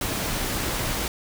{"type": "noise", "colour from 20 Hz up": "pink", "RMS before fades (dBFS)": -27, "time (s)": [0.01, 1.08], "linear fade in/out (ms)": 2, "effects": []}